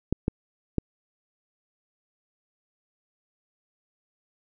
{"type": "clicks", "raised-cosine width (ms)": 3, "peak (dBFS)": -10, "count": 3, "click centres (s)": [0.126, 0.281, 0.783], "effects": []}